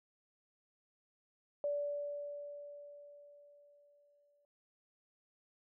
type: tone with exponential decay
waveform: sine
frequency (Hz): 579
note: D5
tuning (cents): -25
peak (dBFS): -32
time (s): 1.64-4.45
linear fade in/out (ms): 1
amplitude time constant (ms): 610
effects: none